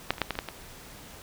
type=clicks; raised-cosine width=0.3 ms; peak=-7 / -29 / -22 / -8 / -12 / -21 / -12 / -18 dBFS; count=8; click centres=0.106 / 0.137 / 0.182 / 0.217 / 0.307 / 0.354 / 0.389 / 0.487 s; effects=pink hiss -47 dBFS RMS until 1.22 s